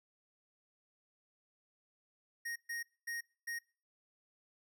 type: tone bursts at uneven times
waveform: square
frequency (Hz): 1867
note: A#6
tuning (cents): +2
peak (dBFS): -39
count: 4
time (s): 2.45-2.56 / 2.69-2.83 / 3.07-3.21 / 3.47-3.59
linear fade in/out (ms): 10
effects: noise-tail reverb RT60 0.4 s tail -24 dB re dry

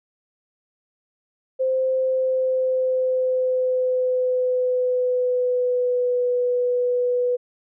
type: tone with pitch glide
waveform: sine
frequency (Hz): 521 to 492.9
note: C5 to B4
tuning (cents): -7 to -3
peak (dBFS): -18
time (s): 1.59-7.37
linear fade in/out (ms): 20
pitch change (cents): -96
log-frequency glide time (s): 1.96-6.27
effects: none

